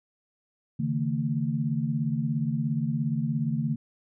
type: tone cluster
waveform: sine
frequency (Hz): 140.2 / 157.3 / 226.4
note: C#3 / D#3 / A3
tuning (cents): +20 / +19 / +50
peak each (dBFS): -29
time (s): 0.79-3.76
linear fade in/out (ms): 10
effects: none